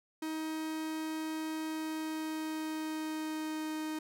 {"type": "tone with pitch glide", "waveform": "45% pulse", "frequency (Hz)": [315.3, 311.1], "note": ["D#4", "D#4"], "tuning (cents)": [23, 0], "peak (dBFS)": -35, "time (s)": [0.22, 3.99], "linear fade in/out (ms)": 5, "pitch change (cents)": -23, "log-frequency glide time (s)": [1.69, 3.76], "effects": []}